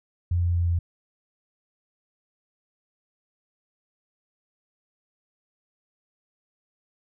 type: tone with pitch steps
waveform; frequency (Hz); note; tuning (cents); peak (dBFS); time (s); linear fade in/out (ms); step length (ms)
sine; 87.31 / 86.76 / 86.21 / 85.66; F2 / F2 / F2 / F2; 0 / -11 / -22 / -33; -20; 0.31-0.79; 5; 120
effects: none